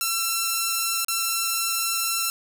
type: tone with dropouts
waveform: 5% pulse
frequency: 1348 Hz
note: E6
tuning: 38 cents sharp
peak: -11 dBFS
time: 0.01-2.3 s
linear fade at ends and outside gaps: 1 ms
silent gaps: 1.047-1.083 s
effects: none